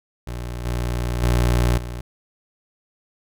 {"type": "tone with level steps", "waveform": "25% pulse", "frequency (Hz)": 60, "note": "B1", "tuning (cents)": -49, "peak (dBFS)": [-24, -18, -12, -25], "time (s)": [0.27, 2.01], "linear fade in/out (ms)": 5, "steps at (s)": [0.65, 1.22, 1.77], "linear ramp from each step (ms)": 10, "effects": []}